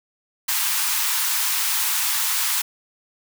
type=high-pass noise; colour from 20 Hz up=white; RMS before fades=-22 dBFS; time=0.48-2.62 s; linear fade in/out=10 ms; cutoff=820 Hz; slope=96 dB/octave; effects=none